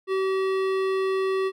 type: tone with hard clipping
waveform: sine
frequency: 382.3 Hz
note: G4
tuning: 43 cents flat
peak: -24 dBFS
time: 0.07-1.52 s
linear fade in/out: 50 ms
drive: 15 dB
effects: none